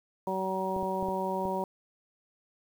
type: harmonic tone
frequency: 189.4 Hz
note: F#3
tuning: 41 cents sharp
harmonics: 1 / 2 / 3 / 4 / 5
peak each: -36 / -35 / -35 / -38 / -33 dBFS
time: 0.27-1.64 s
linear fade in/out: 2 ms
type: clicks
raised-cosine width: 2 ms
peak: -25 dBFS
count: 5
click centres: 0.764 / 0.829 / 1.027 / 1.086 / 1.454 s
effects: 9-bit